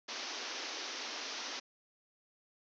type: band-pass noise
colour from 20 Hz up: white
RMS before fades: -42 dBFS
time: 0.08-1.6 s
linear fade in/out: 10 ms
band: 240 to 6200 Hz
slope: 96 dB/octave
effects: none